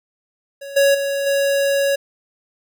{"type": "tone with level steps", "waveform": "square", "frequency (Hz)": 557, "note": "C#5", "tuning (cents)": 8, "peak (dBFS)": [-31, -12, -20, -16], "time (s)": [0.61, 1.96], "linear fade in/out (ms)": 10, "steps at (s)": [0.76, 0.94, 1.26], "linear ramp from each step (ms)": 10, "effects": []}